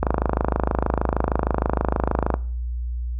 click train, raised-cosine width 1 ms, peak -5 dBFS, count 62, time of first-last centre 0.03-2.341 s, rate 26.4 Hz, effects noise-tail reverb RT60 0.5 s tail -21 dB re dry + added 60 Hz sine -24 dBFS peak until 3.19 s

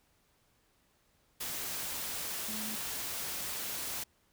sine tone in noise, 216.7 Hz, A3, 26 cents flat, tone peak -42 dBFS, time 2.48-2.76 s, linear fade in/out 10 ms, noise white, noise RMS -38 dBFS, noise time 1.4-4.04 s, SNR -7 dB, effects pink hiss -71 dBFS RMS until 4.32 s

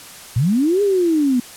sine linear two-way sweep, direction up then down, 104.6 to 415.3 to 238.2 Hz, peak -13 dBFS, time 0.36-1.4 s, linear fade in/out 5 ms, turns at 0.82 s, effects white hiss -38 dBFS RMS until 1.56 s + low-pass 12000 Hz 12 dB/octave

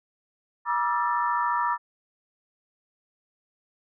sine tone cluster, 960 / 1177 / 1297 / 1351 / 1770 Hz, B5 / D6 / E6 / E6 / A6, -49 / +3 / -28 / +42 / +10 cents, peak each -25 / -28 / -34 / -33 / -33 dBFS, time 0.65-1.78 s, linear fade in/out 50 ms, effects none

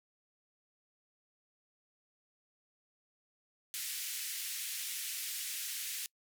white band-pass noise, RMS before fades -40 dBFS, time 3.74-6.06 s, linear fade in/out 0 ms, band 1900 to 15000 Hz, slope 24 dB/octave, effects noise-tail reverb RT60 0.1 s tail -25 dB re dry

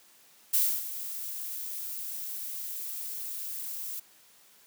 violet noise with ADSR envelope, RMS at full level -23 dBFS, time 0.53-4 s, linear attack 12 ms, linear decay 280 ms, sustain -14 dB, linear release 8 ms, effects white hiss -59 dBFS RMS until 4.66 s + high-pass 150 Hz 12 dB/octave

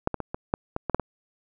clicks, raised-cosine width 1 ms, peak -8 / -13 / -16 / -16 / -8 / -13 / -13 / -6 / -13 dBFS, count 9, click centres 0.074 / 0.143 / 0.203 / 0.345 / 0.539 / 0.764 / 0.897 / 0.946 / 0.997 s, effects none

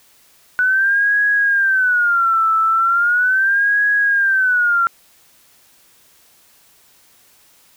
sine tone with vibrato, 1480 Hz, F#6, in tune, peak -12 dBFS, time 0.59-4.87 s, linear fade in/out 0 ms, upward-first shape sine, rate 0.38 Hz, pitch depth 200 cents each way, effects white hiss -52 dBFS RMS until 7.76 s

